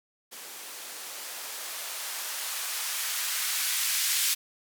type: noise with band-pass filter sweep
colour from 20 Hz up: violet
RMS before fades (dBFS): -32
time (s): 0.31-4.35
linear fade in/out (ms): 20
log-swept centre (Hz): 280 to 2300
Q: 0.81
effects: none